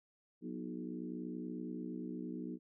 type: harmonic tone with a mistuned harmonic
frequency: 60.6 Hz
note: B1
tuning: 32 cents flat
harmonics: 3 / 4 / 5 / 6 / 7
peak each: -46 / -44 / -45 / -51 / -53 dBFS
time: 0.41-2.59 s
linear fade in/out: 50 ms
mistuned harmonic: 5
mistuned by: +47 cents
effects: none